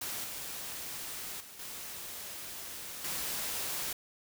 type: noise with level steps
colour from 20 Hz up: white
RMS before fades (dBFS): -38 / -41 / -50 / -43 / -36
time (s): 0.01-3.93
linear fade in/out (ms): 5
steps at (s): 0.24 / 1.4 / 1.59 / 3.04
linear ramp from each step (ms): 5
effects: none